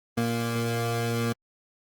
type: tone pair together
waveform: 25% pulse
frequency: 116.54 / 233.6 Hz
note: A#2 / A#3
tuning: 0 / +4 cents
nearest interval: octave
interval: 1204 cents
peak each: -23 dBFS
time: 0.17-1.33 s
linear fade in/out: 10 ms
effects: Opus 32 kbps